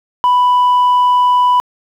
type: tone pair in turn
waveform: sine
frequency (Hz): 990 / 990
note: B5 / B5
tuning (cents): +4 / +4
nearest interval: unison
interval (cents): 0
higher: neither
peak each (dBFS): -5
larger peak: neither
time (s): 0.24-1.04 / 1.04-1.6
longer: first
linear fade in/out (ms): 0
effects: tanh soft clip ceiling -7 dBFS + 7-bit